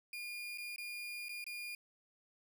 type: tone with dropouts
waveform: 35% pulse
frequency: 2422 Hz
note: D#7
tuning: 47 cents flat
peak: -40 dBFS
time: 0.13-1.75 s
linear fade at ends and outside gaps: 2 ms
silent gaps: 0.576-0.582 / 0.761-0.781 / 1.285-1.292 / 1.442-1.465 s
effects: 12-bit